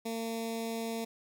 15% pulse tone with notch filter, 227.3 Hz, A#3, 43 cents flat, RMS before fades -36 dBFS, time 0.05-1.05 s, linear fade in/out 10 ms, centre 1400 Hz, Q 0.77, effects 11-bit

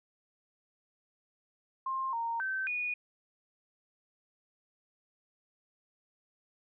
sine tone with pitch steps, 1059 / 925 / 1545 / 2460 Hz, C6 / A#5 / G6 / D#7, +21 / -14 / -26 / -20 cents, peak -31 dBFS, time 1.86-2.94 s, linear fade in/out 5 ms, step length 270 ms, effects none

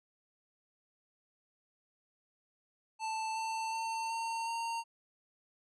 square tone with pitch steps, 883 / 892.2 / 901.6 / 911 / 920.5 Hz, A5 / A5 / A5 / A#5 / A#5, +6 / +24 / +42 / -40 / -22 cents, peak -35 dBFS, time 2.99-4.84 s, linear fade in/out 50 ms, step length 370 ms, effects resampled to 22050 Hz

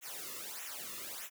white noise with flanger, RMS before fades -44 dBFS, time 0.01-1.3 s, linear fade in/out 50 ms, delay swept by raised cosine 0.21 to 1.31 ms, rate 1.6 Hz, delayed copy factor -1, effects none

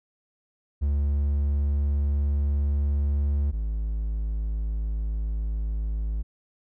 triangle tone pair in turn, 71.5 / 53.56 Hz, D2 / A1, -46 / -46 cents, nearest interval perfect fourth, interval 500 cents, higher first, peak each -19 / -23 dBFS, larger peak first, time 0.81-3.52 / 3.52-6.23 s, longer neither, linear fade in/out 20 ms, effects none

